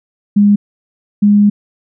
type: tone pair in turn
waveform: sine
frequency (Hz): 204.5 / 205.7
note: G#3 / G#3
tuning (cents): -26 / -16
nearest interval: unison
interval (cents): 10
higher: second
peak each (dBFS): -5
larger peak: neither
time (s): 0.36-0.56 / 1.22-1.5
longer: second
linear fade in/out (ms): 10
effects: none